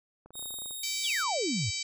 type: clicks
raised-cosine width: 1 ms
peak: -37 dBFS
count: 12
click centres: 0.26 / 0.306 / 0.355 / 0.394 / 0.426 / 0.458 / 0.507 / 0.541 / 0.587 / 0.62 / 0.659 / 0.709 s
type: tone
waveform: 10% pulse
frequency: 3729 Hz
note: A#7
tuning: in tune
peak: -29 dBFS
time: 0.33-1.25 s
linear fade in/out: 50 ms
type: harmonic tone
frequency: 771 Hz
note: G5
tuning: 29 cents flat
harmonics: 3 / 4 / 5 / 6 / 7 / 8 / 9 / 10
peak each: -39 / -43 / -40 / -37 / -42 / -41 / -42 / -40 dBFS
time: 0.83-1.83 s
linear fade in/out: 5 ms
type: exponential sweep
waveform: sine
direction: down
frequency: 3867 to 89 Hz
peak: -29 dBFS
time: 1.03-1.71 s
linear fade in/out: 20 ms
effects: none